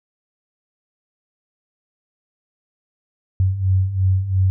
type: beating tone pair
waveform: sine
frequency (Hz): 92.5 / 95.4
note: F#2 / G2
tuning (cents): 0 / -47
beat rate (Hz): 2.9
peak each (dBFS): -21 / -16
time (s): 3.4-4.5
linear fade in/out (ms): 0
effects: none

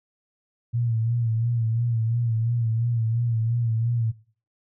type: tone with vibrato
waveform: sine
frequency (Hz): 115.6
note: A#2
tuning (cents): -14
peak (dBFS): -21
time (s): 0.73-4.12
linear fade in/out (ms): 20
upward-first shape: sine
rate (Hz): 2.9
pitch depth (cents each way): 62
effects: noise-tail reverb RT60 0.4 s tail -18 dB re dry

